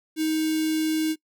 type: tone with notch filter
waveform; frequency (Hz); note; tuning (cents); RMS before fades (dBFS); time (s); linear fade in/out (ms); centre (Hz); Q
square; 314.4; D#4; +18; -24; 0.16-1.16; 50; 1000; 0.56
effects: noise-tail reverb RT60 0.1 s tail -23 dB re dry